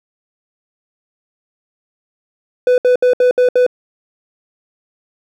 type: tone bursts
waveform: triangle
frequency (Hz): 498.3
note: B4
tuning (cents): +15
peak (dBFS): -6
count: 6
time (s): 2.67-3.665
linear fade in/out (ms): 2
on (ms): 110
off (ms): 67
effects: none